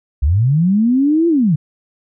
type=linear two-way sweep; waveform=sine; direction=up then down; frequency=61.74 to 344.6 to 137 Hz; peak=-10 dBFS; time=0.22-1.56 s; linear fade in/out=10 ms; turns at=1.28 s; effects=none